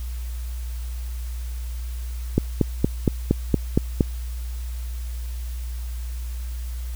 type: click train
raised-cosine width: 3 ms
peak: -3 dBFS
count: 8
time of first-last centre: 2.38-4.008 s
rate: 4.3 Hz
effects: added 60 Hz sine -27 dBFS peak until 6.95 s + white hiss -46 dBFS RMS until 6.95 s